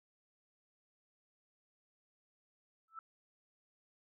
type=tone with exponential growth; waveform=sine; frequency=1318.5 Hz; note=E6; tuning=in tune; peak=-40 dBFS; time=2.88-2.99 s; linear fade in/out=2 ms; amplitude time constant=23 ms; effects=none